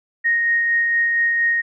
sine tone with tremolo, 1864.7 Hz, A#6, in tune, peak -14 dBFS, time 0.24-1.62 s, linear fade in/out 20 ms, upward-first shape sine, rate 4.3 Hz, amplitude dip 25%, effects none

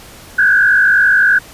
sine tone with frequency modulation, 1568 Hz, G6, in tune, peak -7 dBFS, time 0.38-1.39 s, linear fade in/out 10 ms, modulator 51.5 Hz, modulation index 1.7, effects pink hiss -37 dBFS RMS until 1.53 s + resampled to 32000 Hz

